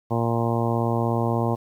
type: harmonic tone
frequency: 116.54 Hz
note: A#2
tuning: in tune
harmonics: 1 / 2 / 3 / 4 / 5 / 6 / 7 / 8 / 9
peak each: -24 / -27 / -29 / -30 / -31 / -32 / -32 / -33 / -34 dBFS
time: 0.1-1.56 s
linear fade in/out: 20 ms
effects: 9-bit